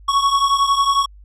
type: beating tone pair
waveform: square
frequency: 1108.7 / 1119.7 Hz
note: C#6 / C#6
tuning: 0 / +17 cents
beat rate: 11 Hz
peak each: -16 / -20 dBFS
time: 0.08-1.06 s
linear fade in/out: 10 ms
effects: added 50 Hz sine -40 dBFS peak until 1.24 s + low-pass 7000 Hz 12 dB/octave